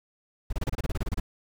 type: noise bursts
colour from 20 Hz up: brown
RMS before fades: -27 dBFS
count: 13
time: 0.5-1.2 s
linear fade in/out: 5 ms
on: 28 ms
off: 28 ms
effects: none